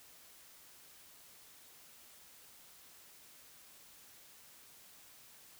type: silence
effects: white hiss -59 dBFS RMS until 5.59 s